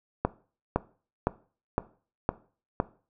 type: click train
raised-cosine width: 1 ms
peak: -9 dBFS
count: 6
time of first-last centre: 0.25-2.801 s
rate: 1.96 Hz
effects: noise-tail reverb RT60 0.4 s tail -18 dB re dry